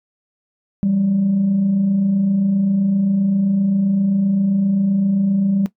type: tone pair together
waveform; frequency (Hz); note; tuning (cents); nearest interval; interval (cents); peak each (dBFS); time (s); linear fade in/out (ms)
sine; 169.3 / 196.94; E3 / G3; +46 / +8; minor third; 262; -25 / -13; 0.83-5.66; 0
effects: noise-tail reverb RT60 0.1 s tail -17 dB re dry + tanh soft clip ceiling -10 dBFS